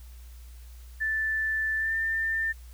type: tone with pitch glide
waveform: sine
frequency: 1760 to 1794.9 Hz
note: A6 to A6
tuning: 0 to +34 cents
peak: -25 dBFS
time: 1-2.53 s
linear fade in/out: 20 ms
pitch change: +34 cents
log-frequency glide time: 1.77-1.94 s
effects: added 60 Hz sine -43 dBFS peak until 2.73 s + white hiss -58 dBFS RMS until 2.73 s